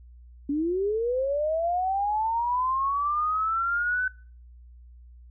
sine linear sweep, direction up, 277.2 to 1519 Hz, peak -23 dBFS, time 0.49-4.08 s, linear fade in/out 5 ms, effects noise-tail reverb RT60 0.4 s tail -21 dB re dry + added 60 Hz sine -46 dBFS peak until 5.3 s

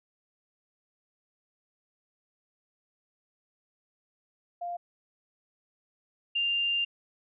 sine tone pair in turn, 698.5 / 2794 Hz, F5 / F7, 0 / 0 cents, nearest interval 2 octaves, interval 2400 cents, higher second, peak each -32 / -25 dBFS, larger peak second, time 4.61-4.77 / 6.35-6.85 s, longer second, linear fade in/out 10 ms, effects none

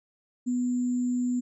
sine tone with sample-and-hold, 246.9 Hz, B3, in tune, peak -24 dBFS, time 0.46-1.41 s, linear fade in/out 20 ms, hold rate 7350 Hz, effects resampled to 22050 Hz

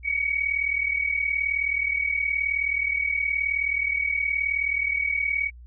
sine tone pair together, 2223 / 2262 Hz, C#7 / C#7, +4 / +34 cents, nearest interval unison, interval 30 cents, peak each -27 / -24 dBFS, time 0.03-5.51 s, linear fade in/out 50 ms, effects added 60 Hz sine -42 dBFS peak until 5.66 s

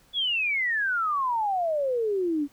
sine exponential sweep, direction down, 3465 to 277.2 Hz, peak -23 dBFS, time 0.13-2.48 s, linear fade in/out 50 ms, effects pink hiss -60 dBFS RMS until 2.52 s

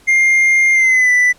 triangle tone with pitch glide, 2114 to 1983.9 Hz, C7 to B6, +17 to +7 cents, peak -7 dBFS, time 0.07-1.33 s, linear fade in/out 20 ms, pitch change -110 cents, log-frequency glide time 0.73-1.11 s, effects pink hiss -48 dBFS RMS until 1.38 s + low-pass 11000 Hz 12 dB/octave

